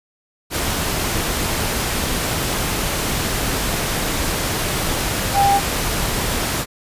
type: tone in noise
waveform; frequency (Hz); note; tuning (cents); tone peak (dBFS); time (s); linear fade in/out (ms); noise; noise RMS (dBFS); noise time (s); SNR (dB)
sine; 798; G5; +31; -12; 5.33-5.61; 50; pink; -21; 0.5-6.66; +6
effects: resampled to 32000 Hz